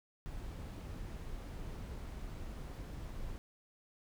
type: noise with dropouts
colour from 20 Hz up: brown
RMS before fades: -44 dBFS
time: 0.26-3.38 s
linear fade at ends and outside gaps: 0 ms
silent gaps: 2.345-2.349 s
effects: none